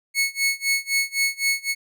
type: tone with tremolo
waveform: sawtooth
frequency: 2200 Hz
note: C#7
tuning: 14 cents flat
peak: -14 dBFS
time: 0.14-1.75 s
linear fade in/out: 50 ms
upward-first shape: sine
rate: 3.9 Hz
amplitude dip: 95%
effects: none